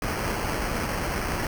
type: noise with sample-and-hold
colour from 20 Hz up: pink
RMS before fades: -28 dBFS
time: 0.02-1.47 s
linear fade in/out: 2 ms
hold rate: 3675 Hz
effects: none